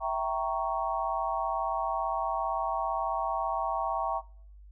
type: chord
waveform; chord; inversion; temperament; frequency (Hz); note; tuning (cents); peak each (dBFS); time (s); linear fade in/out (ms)
sine; E diminished seventh; none; equal with one note detuned; 659.3 / 777.2 / 932.3 / 1108.7; E5 / G5 / Bb5 / Db6; 0 / -15 / 0 / 0; -33; 0-4.22; 50
effects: noise-tail reverb RT60 0.6 s tail -24 dB re dry + added 50 Hz sine -48 dBFS peak until 4.71 s